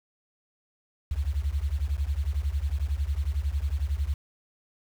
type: beating tone pair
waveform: sine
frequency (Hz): 65.41 / 76.41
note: C2 / D#2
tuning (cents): 0 / -31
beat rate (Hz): 11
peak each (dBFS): -28 / -28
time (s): 1.11-4.14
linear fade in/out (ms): 5
effects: 8-bit